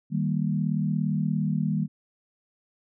sine chord, Eb major, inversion none, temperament equal, 155.56 / 196 / 233.1 Hz, Eb3 / G3 / Bb3, 0 / 0 / 0 cents, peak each -26 / -27 / -30 dBFS, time 0.1-1.88 s, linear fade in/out 50 ms, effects none

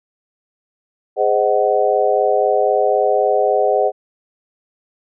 sine chord, Ab dominant seventh, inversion none, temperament just, 415.3 / 519.1 / 623 / 747.5 Hz, Ab4 / C5 / Eb5 / Gb5, 0 / -14 / +2 / +17 cents, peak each -18 dBFS, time 1.16-3.92 s, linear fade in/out 50 ms, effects none

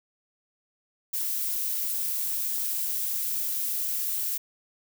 violet noise, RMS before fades -29 dBFS, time 1.13-4.38 s, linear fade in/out 10 ms, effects none

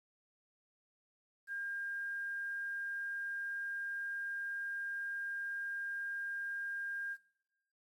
sine tone with quantisation, 1607 Hz, G6, 43 cents sharp, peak -38 dBFS, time 1.47-7.17 s, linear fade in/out 50 ms, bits 11, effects noise-tail reverb RT60 0.9 s tail -18 dB re dry + AAC 64 kbps

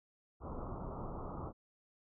pink low-pass noise, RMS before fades -43 dBFS, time 0.4-1.53 s, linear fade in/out 50 ms, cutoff 1300 Hz, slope 96 dB/octave, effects none

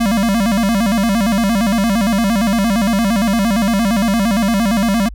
square tone with vibrato, 213.1 Hz, G#3, 45 cents sharp, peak -13 dBFS, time 0-5.09 s, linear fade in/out 10 ms, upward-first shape square, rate 8.7 Hz, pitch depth 150 cents each way, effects added 50 Hz sine -28 dBFS peak until 5.14 s

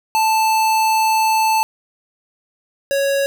square tone pair in turn, 880 / 554.4 Hz, A5 / C#5, 0 / 0 cents, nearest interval minor sixth, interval 800 cents, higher first, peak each -14 / -16 dBFS, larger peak first, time 0.15-1.63 / 2.91-3.26 s, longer first, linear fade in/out 0 ms, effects none

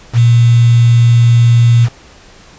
sine tone with quantisation, 118.2 Hz, A#2, 24 cents sharp, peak -4 dBFS, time 0.13-1.89 s, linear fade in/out 50 ms, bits 4, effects pink hiss -40 dBFS RMS until 2.58 s + resampled to 16000 Hz

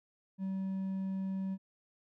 triangle tone with hard clipping, 191.4 Hz, G3, 41 cents flat, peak -34 dBFS, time 0.38-1.58 s, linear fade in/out 50 ms, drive 5 dB, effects none

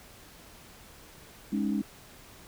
sine chord, Ab suspended fourth, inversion none, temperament equal, 207.7 / 277.2 / 311.1 Hz, Ab3 / Db4 / Eb4, 0 / 0 / 0 cents, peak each -28 / -31 / -33 dBFS, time 1.52-1.82 s, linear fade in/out 10 ms, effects tanh soft clip ceiling -17 dBFS + pink hiss -52 dBFS RMS until 2.47 s

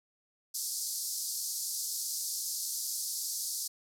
pink band-pass noise, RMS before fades -36 dBFS, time 0.54-3.68 s, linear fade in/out 10 ms, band 4600 to 14000 Hz, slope 48 dB/octave, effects none

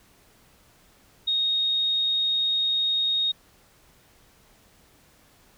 sine tone, 3729 Hz, A#7, in tune, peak -21 dBFS, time 1.27-3.32 s, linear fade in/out 10 ms, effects pink hiss -58 dBFS RMS until 5.57 s

